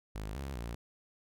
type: tone with pitch steps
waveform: sawtooth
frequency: 52.4 / 68.5 / 58.3 Hz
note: G#1 / C#2 / A#1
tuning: +16 / -20 / +1 cents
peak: -34 dBFS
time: 0.15-0.75 s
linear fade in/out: 5 ms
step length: 200 ms
effects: none